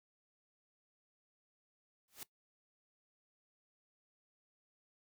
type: noise with exponential growth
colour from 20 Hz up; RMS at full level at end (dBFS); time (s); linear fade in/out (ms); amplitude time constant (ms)
white; -43; 2.08-2.23; 1; 32
effects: noise-tail reverb RT60 0.1 s tail -18 dB re dry